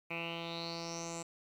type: tone with low-pass filter sweep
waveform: 10% pulse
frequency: 167.7 Hz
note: E3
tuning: 30 cents sharp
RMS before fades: -41 dBFS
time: 0.1-1.23 s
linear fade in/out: 10 ms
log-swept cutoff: 2400 to 7700 Hz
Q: 7.7
effects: 11-bit